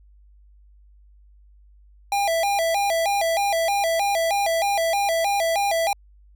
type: tone with vibrato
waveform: square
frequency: 729 Hz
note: F#5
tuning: 26 cents flat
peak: -20 dBFS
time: 2.12-5.93 s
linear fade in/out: 2 ms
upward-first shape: square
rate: 3.2 Hz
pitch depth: 170 cents each way
effects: added 50 Hz sine -49 dBFS peak until 6.35 s